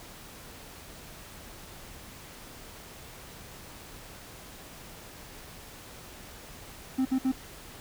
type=tone bursts; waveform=triangle; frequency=261.6 Hz; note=C4; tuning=in tune; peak=-21 dBFS; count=3; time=6.98-7.32 s; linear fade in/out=10 ms; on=74 ms; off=59 ms; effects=pink hiss -47 dBFS RMS until 7.8 s

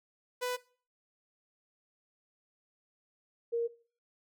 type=tone pair in turn; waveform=sawtooth / sine; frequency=496.8 / 467.1 Hz; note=B4 / A#4; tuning=+10 / +3 cents; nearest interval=minor second; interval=107 cents; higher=first; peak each=-28 dBFS; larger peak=neither; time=0.41-0.57 / 3.52-3.68 s; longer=neither; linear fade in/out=20 ms; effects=noise-tail reverb RT60 0.4 s tail -19 dB re dry

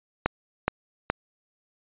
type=click train; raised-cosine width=0.5 ms; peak=-6 dBFS; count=3; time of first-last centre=0.26-1.1 s; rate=2.38 Hz; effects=resampled to 8000 Hz

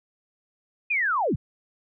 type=linear sweep; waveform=sine; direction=down; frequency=2531 to 65.41 Hz; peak=-21 dBFS; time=0.9-1.36 s; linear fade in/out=10 ms; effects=none

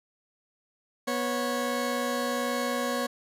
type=tone pair together; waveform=20% pulse; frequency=244.3 / 550 Hz; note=B3 / C#5; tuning=-19 / -14 cents; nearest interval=octave + major second; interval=1405 cents; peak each=-25 dBFS; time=1.07-3.07 s; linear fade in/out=10 ms; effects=resampled to 32000 Hz + 10-bit

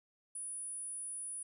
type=tone; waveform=sine; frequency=9800 Hz; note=D#9; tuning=27 cents flat; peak=-40 dBFS; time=0.35-1.43 s; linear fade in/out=5 ms; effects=none

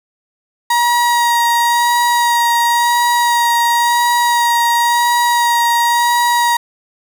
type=tone with vibrato; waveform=35% pulse; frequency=950 Hz; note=A#5; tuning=33 cents sharp; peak=-9 dBFS; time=0.7-6.57 s; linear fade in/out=5 ms; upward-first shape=sine; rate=0.95 Hz; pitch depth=14 cents each way; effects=none

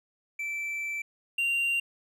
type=tone pair in turn; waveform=triangle; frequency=2329 / 2770 Hz; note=D7 / F7; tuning=-15 / -15 cents; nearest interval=minor third; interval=300 cents; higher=second; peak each=-29 / -23 dBFS; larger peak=second; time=0.39-1.02 / 1.38-1.8 s; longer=first; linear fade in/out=5 ms; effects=none

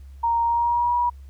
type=tone with pitch glide; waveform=sine; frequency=932 to 964.9 Hz; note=A#5 to B5; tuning=-1 to -41 cents; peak=-18 dBFS; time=0.23-1.1 s; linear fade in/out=10 ms; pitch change=+60 cents; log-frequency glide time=0.43-0.94 s; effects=added 68 Hz sine -39 dBFS peak until 1.29 s + pink hiss -63 dBFS RMS until 1.29 s

